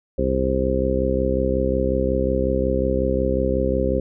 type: harmonic tone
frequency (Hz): 65.5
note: C2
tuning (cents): +2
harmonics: 1 / 2 / 3 / 4 / 5 / 6 / 7 / 8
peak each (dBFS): -24 / -30 / -27 / -27 / -30 / -25 / -32 / -23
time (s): 0.18-4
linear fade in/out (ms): 5
effects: none